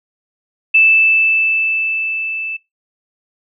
sine tone with level ramp, 2637 Hz, E7, in tune, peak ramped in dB -6 to -21 dBFS, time 0.74-2.57 s, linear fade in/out 10 ms, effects noise-tail reverb RT60 0.2 s tail -22 dB re dry

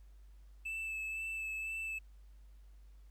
triangle tone with vibrato, 2629 Hz, E7, 5 cents flat, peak -36 dBFS, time 0.65-1.99 s, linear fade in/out 10 ms, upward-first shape sine, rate 2 Hz, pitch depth 17 cents each way, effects added 50 Hz sine -54 dBFS peak until 3.1 s + pink hiss -75 dBFS RMS until 3.1 s

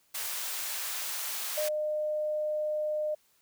white high-pass noise, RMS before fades -35 dBFS, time 0.14-1.69 s, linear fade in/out 10 ms, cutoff 710 Hz, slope 12 dB/octave
sine tone, 608 Hz, D#5, 40 cents flat, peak -28 dBFS, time 1.57-3.15 s, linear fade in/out 10 ms
effects white hiss -68 dBFS RMS until 3.41 s

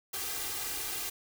white noise with comb filter, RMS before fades -36 dBFS, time 0.13-1.1 s, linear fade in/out 10 ms, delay 2.5 ms, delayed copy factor +0.8, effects none

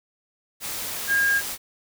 sine tone in noise, 1622 Hz, G#6, 41 cents flat, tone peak -18 dBFS, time 1.07-1.42 s, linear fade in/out 50 ms, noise white, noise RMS -31 dBFS, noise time 0.6-1.58 s, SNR +10 dB, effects none

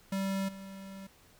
square tone with level steps, 194 Hz, G3, 18 cents flat, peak -31 / -44 dBFS, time 0.12-1.07 s, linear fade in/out 5 ms, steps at 0.48 s, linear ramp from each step 10 ms, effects pink hiss -61 dBFS RMS until 1.39 s

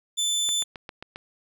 25% pulse tone, 3520 Hz, A7, in tune, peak -19 dBFS, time 0.17-0.64 s, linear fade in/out 20 ms
click train, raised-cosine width 0.3 ms, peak -21 dBFS, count 6, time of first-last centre 0.49-1.159 s, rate 7.47 Hz
effects none

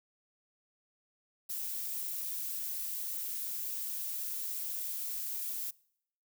violet noise with amplitude modulation, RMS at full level -36 dBFS, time 1.49-5.71 s, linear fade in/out 10 ms, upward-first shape sine, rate 286 Hz, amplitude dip 35%, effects noise-tail reverb RT60 0.7 s tail -24 dB re dry

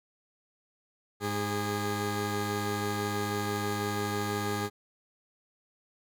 15% pulse tone pair together, 103.83 / 409.2 Hz, G#2 / G#4, 0 / -26 cents, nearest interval 2 octaves, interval 2374 cents, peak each -26 dBFS, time 1.2-4.7 s, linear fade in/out 50 ms, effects none

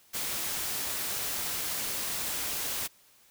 white noise, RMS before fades -33 dBFS, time 0.13-2.88 s, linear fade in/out 20 ms, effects white hiss -61 dBFS RMS until 3.3 s

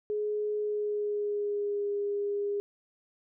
sine tone with pitch glide, 420.4 to 407 Hz, G#4 to G#4, +21 to -35 cents, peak -28 dBFS, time 0.1-2.6 s, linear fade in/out 0 ms, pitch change -56 cents, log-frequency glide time 0.59-1.91 s, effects none

